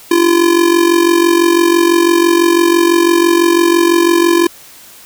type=tone with amplitude modulation; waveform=square; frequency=341.2 Hz; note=F4; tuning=40 cents flat; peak=-5 dBFS; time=0.11-4.47 s; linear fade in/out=5 ms; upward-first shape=sine; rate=46 Hz; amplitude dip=70%; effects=white hiss -38 dBFS RMS until 5.05 s